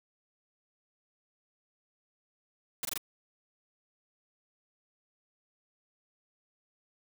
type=noise bursts; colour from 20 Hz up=white; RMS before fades=-34 dBFS; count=4; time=2.83-2.977 s; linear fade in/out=2 ms; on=21 ms; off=21 ms; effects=none